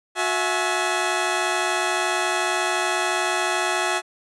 15% pulse tone cluster, 364.7 / 658 / 846 Hz, F#4 / E5 / G#5, -25 / -3 / +32 cents, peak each -19 dBFS, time 0.15-4.02 s, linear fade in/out 50 ms, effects resampled to 24000 Hz

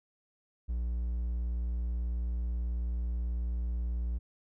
triangle tone, 59.2 Hz, A#1, 27 cents sharp, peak -28 dBFS, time 0.68-4.19 s, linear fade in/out 20 ms, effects none

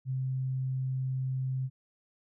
sine tone, 130.81 Hz, C3, in tune, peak -29 dBFS, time 0.05-1.7 s, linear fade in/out 50 ms, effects none

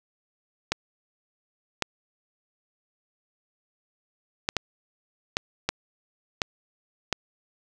clicks, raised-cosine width 0.2 ms, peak -6 dBFS, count 8, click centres 0.72 / 1.823 / 4.489 / 4.567 / 5.369 / 5.69 / 6.418 / 7.127 s, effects none

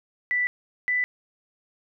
sine tone pair in turn, 1975.5 / 1988.1 Hz, B6 / B6, 0 / +11 cents, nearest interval unison, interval 11 cents, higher second, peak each -21 dBFS, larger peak neither, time 0.31-0.47 / 0.88-1.04 s, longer neither, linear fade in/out 0 ms, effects none

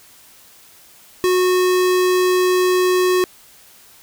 square tone, 365.7 Hz, F#4, 20 cents flat, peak -14 dBFS, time 1.24-3.24 s, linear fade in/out 0 ms, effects white hiss -47 dBFS RMS until 4.02 s

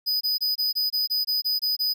square tone bursts, 4982 Hz, D#8, 1 cent sharp, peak -22 dBFS, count 11, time 0.06-1.94 s, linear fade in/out 20 ms, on 150 ms, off 23 ms, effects none

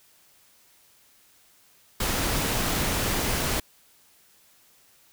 pink noise, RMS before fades -26 dBFS, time 2-3.6 s, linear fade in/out 5 ms, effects white hiss -59 dBFS RMS until 5.12 s

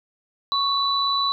sine tone pair together, 1108.7 / 3964 Hz, C#6 / B7, 0 / +6 cents, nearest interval octave + minor seventh, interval 2206 cents, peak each -22 dBFS, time 0.52-1.32 s, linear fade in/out 0 ms, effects none

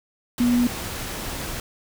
sine tone in noise, 242.7 Hz, B3, 30 cents flat, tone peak -16 dBFS, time 0.4-0.67 s, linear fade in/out 2 ms, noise pink, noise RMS -31 dBFS, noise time 0.38-1.6 s, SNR +12 dB, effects none

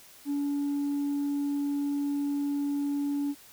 triangle tone with tanh clipping, 285.5 Hz, D4, 49 cents flat, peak -27 dBFS, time 0.25-3.35 s, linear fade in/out 50 ms, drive 6 dB, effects white hiss -53 dBFS RMS until 3.52 s

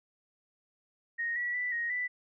sine tone with pitch steps, 1865 / 1939 / 1977 / 1876 / 1981 Hz, A#6 / B6 / B6 / A#6 / B6, 0 / -32 / +1 / +11 / +5 cents, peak -30 dBFS, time 1.18-2.08 s, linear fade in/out 20 ms, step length 180 ms, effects none

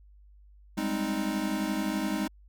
square chord, Ab major seventh, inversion third, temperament equal, 196 / 207.7 / 261.6 / 311.1 Hz, G3 / Ab3 / C4 / Eb4, 0 / 0 / 0 / 0 cents, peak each -37 / -33 / -36 / -33 dBFS, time 0.77-2.28 s, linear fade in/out 10 ms, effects added 50 Hz sine -52 dBFS peak until 2.48 s

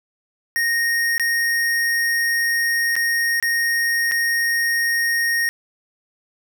square tone with dropouts, 1859 Hz, A#6, 5 cents flat, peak -18 dBFS, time 0.56-5.49 s, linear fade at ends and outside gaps 0 ms, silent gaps 1.18-1.197 / 2.955-2.964 / 3.4-3.426 / 4.113-4.119 s, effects none

